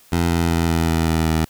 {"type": "tone with pitch steps", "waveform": "15% pulse", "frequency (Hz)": [85.1, 84.22, 83.35, 82.49, 81.63, 80.79, 79.95], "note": ["F2", "E2", "E2", "E2", "E2", "E2", "D#2"], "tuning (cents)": [-44, 38, 20, 2, -16, -34, 48], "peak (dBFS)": -10, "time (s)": [0.12, 1.45], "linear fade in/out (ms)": 5, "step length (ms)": 190, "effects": ["white hiss -51 dBFS RMS until 1.49 s"]}